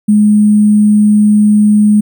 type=tone with sample-and-hold; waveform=sine; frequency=210 Hz; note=G#3; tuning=19 cents sharp; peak=-4 dBFS; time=0.08-2.01 s; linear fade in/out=10 ms; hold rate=8820 Hz; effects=none